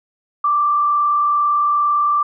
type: tone with frequency modulation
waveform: sine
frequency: 1174.7 Hz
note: D6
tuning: in tune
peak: -13 dBFS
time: 0.44-2.23 s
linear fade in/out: 5 ms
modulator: 37.7 Hz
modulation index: 0.44
effects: none